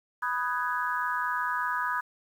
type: chord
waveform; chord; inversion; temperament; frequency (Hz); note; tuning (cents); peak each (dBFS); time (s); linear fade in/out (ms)
sine; G# minor seventh; first; equal with one note detuned; 987.8 / 1244.5 / 1496.3 / 1661.2; B5 / D#6 / F#6 / G#6; 0 / 0 / +19 / 0; -31 / -32 / -34 / -33; 0.22-2.01; 10
effects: 9-bit